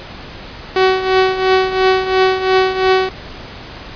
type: tone with tremolo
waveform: sawtooth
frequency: 376.4 Hz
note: F#4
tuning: 30 cents sharp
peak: -4 dBFS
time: 0.76-3.09 s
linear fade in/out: 2 ms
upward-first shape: triangle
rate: 2.9 Hz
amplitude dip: 75%
effects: pink hiss -32 dBFS RMS until 3.95 s + resampled to 11025 Hz